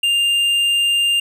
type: tone with tanh clipping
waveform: sine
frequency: 2800 Hz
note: F7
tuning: 4 cents sharp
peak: -15 dBFS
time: 0.03-1.2 s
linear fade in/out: 5 ms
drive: 8 dB
effects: none